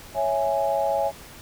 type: chord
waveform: sine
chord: C# minor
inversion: none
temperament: equal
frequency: 554.4 / 659.3 / 830.6 Hz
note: C#5 / E5 / G#5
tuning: 0 / 0 / 0 cents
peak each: -25 dBFS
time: 0.14-1.12 s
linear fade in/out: 50 ms
effects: pink hiss -44 dBFS RMS until 1.41 s